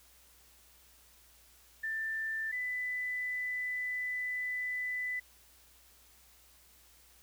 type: tone pair in turn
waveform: sine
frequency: 1778 / 1995.7 Hz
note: A6 / B6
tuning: +18 / +18 cents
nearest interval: major second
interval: 200 cents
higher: second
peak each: -33 / -33 dBFS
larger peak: neither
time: 1.83-2.52 / 2.52-5.2 s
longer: second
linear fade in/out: 10 ms
effects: added 60 Hz sine -67 dBFS peak until 7.22 s + white hiss -62 dBFS RMS until 7.22 s